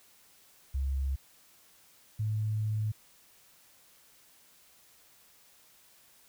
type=tone pair in turn; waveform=sine; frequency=67.6 / 107.65 Hz; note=C#2 / A2; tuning=-43 / -37 cents; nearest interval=minor sixth; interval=806 cents; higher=second; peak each=-28 dBFS; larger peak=neither; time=0.74-1.16 / 2.19-2.92 s; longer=second; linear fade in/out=10 ms; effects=white hiss -61 dBFS RMS until 6.28 s